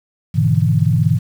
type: chord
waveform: sine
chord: E dominant seventh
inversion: first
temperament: just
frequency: 103.01 / 123.61 / 148.33 / 164.81 Hz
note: G#2 / B2 / D3 / E3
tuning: -14 / +2 / +18 / 0 cents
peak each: -17 dBFS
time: 0.34-1.19 s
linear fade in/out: 20 ms
effects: 7-bit